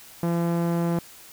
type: tone with low-pass filter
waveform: sawtooth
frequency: 170 Hz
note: F3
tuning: 46 cents flat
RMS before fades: -24 dBFS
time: 0.23-0.99 s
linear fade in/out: 2 ms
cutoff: 1100 Hz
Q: 0.68
effects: white hiss -47 dBFS RMS until 1.32 s